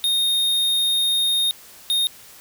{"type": "tone bursts at uneven times", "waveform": "square", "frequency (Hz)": 3696, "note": "A#7", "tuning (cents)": -16, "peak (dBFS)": -18, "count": 2, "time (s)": [[0.04, 1.51], [1.9, 2.07]], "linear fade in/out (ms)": 0, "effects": ["white hiss -45 dBFS RMS until 2.4 s"]}